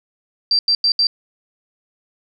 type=tone bursts at uneven times; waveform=sine; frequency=4699 Hz; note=D8; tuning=in tune; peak=-12 dBFS; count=4; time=0.51-0.59 / 0.68-0.75 / 0.84-0.92 / 0.99-1.07 s; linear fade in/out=2 ms; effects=none